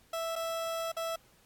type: tone with dropouts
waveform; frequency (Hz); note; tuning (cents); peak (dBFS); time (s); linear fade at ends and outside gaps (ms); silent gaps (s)
30% pulse; 659.3; E5; 0; -30; 0.13-1.16; 5; 0.356-0.36 / 0.919-0.966
effects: pink hiss -64 dBFS RMS until 1.45 s + AAC 64 kbps